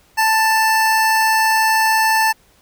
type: tone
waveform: 25% pulse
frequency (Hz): 883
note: A5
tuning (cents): +6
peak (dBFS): -9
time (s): 0.17-2.33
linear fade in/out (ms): 20
effects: pink hiss -54 dBFS RMS until 2.61 s